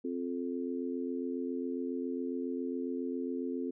harmonic tone, 87.31 Hz, F2, in tune, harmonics 3 / 4 / 5, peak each -35 / -39 / -40 dBFS, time 0.04-3.71 s, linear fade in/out 10 ms, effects none

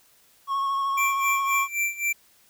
triangle tone with vibrato, 1098 Hz, C#6, 17 cents flat, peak -21 dBFS, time 0.47-1.68 s, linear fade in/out 50 ms, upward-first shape sine, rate 13 Hz, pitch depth 19 cents each way
square tone with tremolo, 2349 Hz, D7, in tune, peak -22 dBFS, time 0.97-2.13 s, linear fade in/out 10 ms, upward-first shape sine, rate 3.8 Hz, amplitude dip 85%
effects white hiss -59 dBFS RMS until 2.49 s

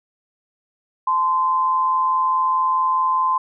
sine tone pair together, 870.3 / 1035 Hz, A5 / C6, -19 / -19 cents, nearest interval minor third, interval 300 cents, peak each -26 / -16 dBFS, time 1.07-3.38 s, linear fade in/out 5 ms, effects none

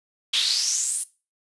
brown noise with high-pass filter sweep, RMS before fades -24 dBFS, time 0.33-1.04 s, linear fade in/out 10 ms, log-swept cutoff 3300 to 10000 Hz, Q 5.6, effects noise-tail reverb RT60 0.3 s tail -18 dB re dry + resampled to 24000 Hz

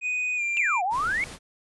triangle tone with pitch glide, 2489 to 2379 Hz, D#7 to D7, 0 to +22 cents, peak -23 dBFS, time 0.01-0.82 s, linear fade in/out 50 ms, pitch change -78 cents, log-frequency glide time 0.36-0.42 s
sine exponential two-way sweep, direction down then up, 2794 to 698.5 to 2270 Hz, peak -23 dBFS, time 0.57-1.24 s, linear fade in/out 0 ms, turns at 0.83 s
pink noise, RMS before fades -40 dBFS, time 0.9-1.39 s, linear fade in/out 50 ms
effects resampled to 24000 Hz

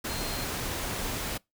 sine tone in noise, 4186 Hz, C8, in tune, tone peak -40 dBFS, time 0.09-0.45 s, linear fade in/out 10 ms, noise pink, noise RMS -33 dBFS, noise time 0.04-1.38 s, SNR -10 dB, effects noise-tail reverb RT60 0.2 s tail -25 dB re dry

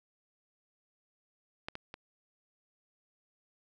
clicks, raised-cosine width 0.3 ms, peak -21 / -24 / -27 dBFS, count 3, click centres 1.685 / 1.754 / 1.941 s, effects none

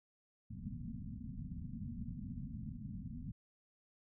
white low-pass noise, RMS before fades -45 dBFS, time 0.5-3.32 s, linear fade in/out 10 ms, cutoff 250 Hz, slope 96 dB/octave, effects none

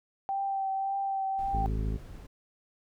sine tone with vibrato, 780 Hz, G5, 9 cents flat, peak -28 dBFS, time 0.29-1.66 s, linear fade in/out 0 ms, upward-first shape triangle, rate 1.8 Hz, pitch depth 21 cents each way
brown noise, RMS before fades -44 dBFS, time 1.38-2.27 s, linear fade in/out 10 ms
harmonic tone, 53.4 Hz, G#1, 49 cents sharp, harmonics 1 / 2 / 3 / 4 / 5 / 7 / 8, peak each -29 / -35 / -39 / -41 / -43 / -46 / -47 dBFS, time 1.53-1.97 s, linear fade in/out 10 ms
effects none

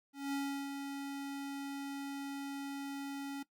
square tone with ADSR envelope, 278.5 Hz, C#4, 8 cents sharp, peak -34 dBFS, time 0.13-3.43 s, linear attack 200 ms, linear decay 350 ms, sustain -6 dB, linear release 7 ms, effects noise-tail reverb RT60 0.1 s tail -18 dB re dry + Opus 48 kbps

